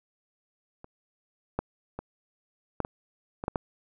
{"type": "clicks", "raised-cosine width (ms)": 1, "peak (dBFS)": [-30, -13, -21, -13, -19, -20, -13, -13], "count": 8, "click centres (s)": [0.844, 1.59, 1.99, 2.803, 2.849, 3.439, 3.481, 3.558], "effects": []}